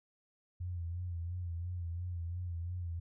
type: tone with vibrato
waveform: sine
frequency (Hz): 87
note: F2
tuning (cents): -6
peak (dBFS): -36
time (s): 0.6-3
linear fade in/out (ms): 10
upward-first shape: sine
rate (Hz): 2.9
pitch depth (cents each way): 62
effects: none